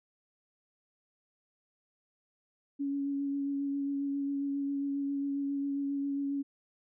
sine tone with vibrato, 279.9 Hz, C#4, 17 cents sharp, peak -30 dBFS, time 2.79-6.43 s, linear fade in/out 20 ms, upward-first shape sine, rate 7.4 Hz, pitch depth 14 cents each way, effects none

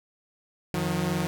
sawtooth tone cluster, 89.2 / 156.2 / 179.9 Hz, F2 / D#3 / F#3, +37 / +7 / -48 cents, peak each -33 / -25 / -24 dBFS, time 0.74-1.27 s, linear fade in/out 0 ms, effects none

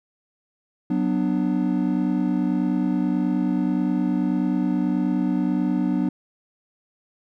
triangle chord, B minor, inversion second, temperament just, 185.21 / 246.9 / 296.3 Hz, F#3 / B3 / D4, +2 / 0 / +15 cents, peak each -22 dBFS, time 0.9-6.09 s, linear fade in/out 5 ms, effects none

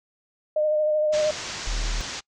sine tone with vibrato, 610 Hz, D#5, 34 cents flat, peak -19 dBFS, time 0.56-1.31 s, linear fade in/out 5 ms, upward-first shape sine, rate 13 Hz, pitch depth 21 cents each way
white low-pass noise, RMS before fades -34 dBFS, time 1.12-2.21 s, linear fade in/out 20 ms, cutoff 6900 Hz, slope 48 dB/octave
triangle tone, 39 Hz, D#1, 5 cents sharp, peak -22 dBFS, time 1.67-2.01 s, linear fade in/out 0 ms
effects noise-tail reverb RT60 0.1 s tail -25 dB re dry

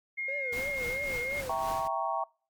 sine tone, 2138 Hz, C7, 37 cents sharp, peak -31 dBFS, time 0.17-1.42 s, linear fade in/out 20 ms
triangle tone with vibrato, 527 Hz, C5, 12 cents sharp, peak -35 dBFS, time 0.28-1.51 s, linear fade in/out 5 ms, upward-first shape triangle, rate 3 Hz, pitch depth 180 cents each way
pink noise with tremolo, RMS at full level -40 dBFS, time 0.52-1.88 s, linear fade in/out 10 ms, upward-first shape triangle, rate 3.6 Hz, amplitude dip 65%
sine chord, E diminished seventh, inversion none, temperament equal, 659.3 / 784 / 932.3 / 1108.7 Hz, E5 / G5 / Bb5 / Db6, 0 / 0 / 0 / 0 cents, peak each -34 dBFS, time 1.49-2.24 s, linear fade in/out 5 ms
effects noise-tail reverb RT60 0.4 s tail -25 dB re dry + Opus 48 kbps

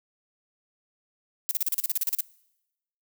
violet noise bursts, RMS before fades -25 dBFS, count 13, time 1.49-2.207 s, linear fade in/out 0 ms, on 21 ms, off 37 ms, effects noise-tail reverb RT60 0.9 s tail -23 dB re dry

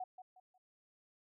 sine tone with echo, 740 Hz, F#5, in tune, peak -39 dBFS, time 0-0.04 s, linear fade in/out 5 ms, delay 180 ms, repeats 3, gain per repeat -10 dB, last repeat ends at 0.58 s, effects none

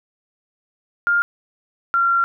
sine tone pair in turn, 1405 / 1375.3 Hz, F6 / F6, +10 / -27 cents, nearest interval unison, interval 37 cents, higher first, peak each -14 dBFS, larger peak neither, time 1.07-1.22 / 1.94-2.24 s, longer second, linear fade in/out 0 ms, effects none

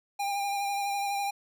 square tone with vibrato, 802 Hz, G5, 39 cents sharp, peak -29 dBFS, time 0.19-1.31 s, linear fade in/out 10 ms, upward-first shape sine, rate 12 Hz, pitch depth 21 cents each way, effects none

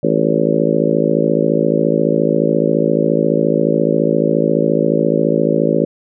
harmonic tone with a mistuned harmonic, 54.4 Hz, A1, 19 cents flat, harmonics 3 / 4 / 5 / 6 / 7 / 8 / 9 / 10, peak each -20 / -20 / -20 / -20 / -20 / -20 / -20 / -20 dBFS, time 0.03-5.85 s, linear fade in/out 5 ms, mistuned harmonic 10, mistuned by +50 cents, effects none

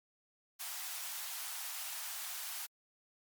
white high-pass noise, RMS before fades -42 dBFS, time 0.59-2.67 s, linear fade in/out 20 ms, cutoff 680 Hz, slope 48 dB/octave, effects MP3 96 kbps

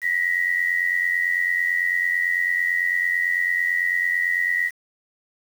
sine tone pair together, 1886.5 / 1975.5 Hz, A#6 / B6, +20 / 0 cents, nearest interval minor second, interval 80 cents, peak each -22 dBFS, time 0.01-4.71 s, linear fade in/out 50 ms, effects 7-bit

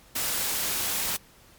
white noise, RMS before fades -28 dBFS, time 0.15-1.17 s, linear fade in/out 10 ms, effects pink hiss -55 dBFS RMS until 1.58 s + MP3 96 kbps

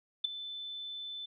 sine tone with ADSR envelope, 3520 Hz, A7, in tune, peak -23 dBFS, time 0.24-1.26 s, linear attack 9 ms, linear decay 7 ms, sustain -16 dB, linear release 9 ms, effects none

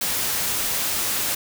white noise, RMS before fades -24 dBFS, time 0.01-1.35 s, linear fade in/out 5 ms, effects none

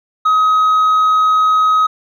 triangle tone with hard clipping, 1266 Hz, D#6, 30 cents sharp, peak -8 dBFS, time 0.25-1.87 s, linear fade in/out 10 ms, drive 1 dB, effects none

